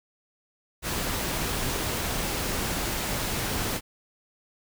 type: noise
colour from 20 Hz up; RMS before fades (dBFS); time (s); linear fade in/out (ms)
pink; -29; 0.82-3.81; 50
effects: none